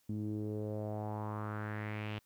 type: tone with low-pass filter sweep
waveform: sawtooth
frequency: 106 Hz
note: G#2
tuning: 36 cents sharp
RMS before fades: -39 dBFS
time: 0.09-2.19 s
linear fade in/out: 5 ms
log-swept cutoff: 250 to 3000 Hz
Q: 3.5
effects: white hiss -73 dBFS RMS until 2.25 s